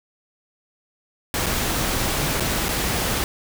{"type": "noise with dropouts", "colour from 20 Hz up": "pink", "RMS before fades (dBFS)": -23, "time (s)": [1.34, 3.24], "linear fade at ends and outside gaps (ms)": 1, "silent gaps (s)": [[1.461, 1.465], [2.399, 2.405], [2.684, 2.689]], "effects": []}